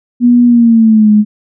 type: tone with pitch glide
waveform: sine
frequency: 242.2 to 210.8 Hz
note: B3 to G#3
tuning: -34 to +26 cents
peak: -3 dBFS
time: 0.2-1.25 s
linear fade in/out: 50 ms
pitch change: -240 cents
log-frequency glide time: 0.46-1.11 s
effects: none